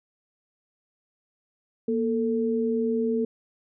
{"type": "tone pair together", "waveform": "sine", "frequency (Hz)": [235.7, 444.6], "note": ["A#3", "A4"], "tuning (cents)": [19, 18], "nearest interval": "major seventh", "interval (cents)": 1099, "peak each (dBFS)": -25, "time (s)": [1.88, 3.25], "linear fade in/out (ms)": 5, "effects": []}